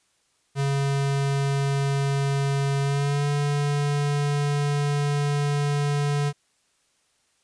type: tone with pitch glide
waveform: square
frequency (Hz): 139 to 144.57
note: C#3 to D3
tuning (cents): +5 to -27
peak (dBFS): -22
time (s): 0.55-6.33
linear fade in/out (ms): 50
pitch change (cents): +68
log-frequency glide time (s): 2.82-3.27
effects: white hiss -67 dBFS RMS until 7.43 s + resampled to 22050 Hz